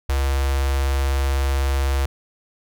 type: tone with notch filter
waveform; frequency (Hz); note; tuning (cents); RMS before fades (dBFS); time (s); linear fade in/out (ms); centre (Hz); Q
square; 68; C#2; -33; -20; 0.09-2.06; 5; 210; 0.58
effects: none